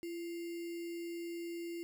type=tone with sample-and-hold; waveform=sine; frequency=340 Hz; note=F4; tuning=46 cents flat; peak=-39 dBFS; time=0.03-1.83 s; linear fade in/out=0 ms; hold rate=2450 Hz; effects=none